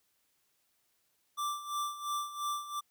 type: tone with tremolo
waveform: square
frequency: 1174.7 Hz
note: D6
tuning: in tune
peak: -32 dBFS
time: 1.37-2.81 s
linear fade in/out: 20 ms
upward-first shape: sine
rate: 2.9 Hz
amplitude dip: 75%
effects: white hiss -75 dBFS RMS until 2.9 s